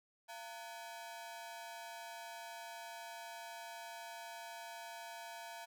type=ring-modulated tone; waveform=sawtooth; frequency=800 Hz; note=G5; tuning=35 cents sharp; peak=-40 dBFS; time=0.28-5.66 s; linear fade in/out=20 ms; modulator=114 Hz; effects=none